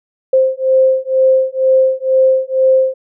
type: beating tone pair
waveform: sine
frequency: 523.3 / 525.4 Hz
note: C5 / C5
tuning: 0 / +7 cents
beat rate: 2.1 Hz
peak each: -12 dBFS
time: 0.33-2.94 s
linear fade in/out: 5 ms
effects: none